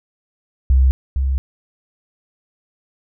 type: tone pair in turn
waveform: sine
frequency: 65.41 / 66.78 Hz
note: C2 / C2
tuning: 0 / +36 cents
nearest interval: unison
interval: 36 cents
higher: second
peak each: -9 / -15 dBFS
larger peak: first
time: 0.7-0.91 / 1.16-1.38 s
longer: second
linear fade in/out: 0 ms
effects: none